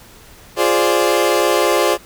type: chord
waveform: 30% pulse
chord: D half-diminished seventh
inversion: first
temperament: equal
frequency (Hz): 349.2 / 415.3 / 523.3 / 587.3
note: F4 / Ab4 / C5 / D5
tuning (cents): 0 / 0 / 0 / 0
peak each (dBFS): -16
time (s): 0.56-1.98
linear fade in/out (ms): 50
effects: pink hiss -43 dBFS RMS until 2.05 s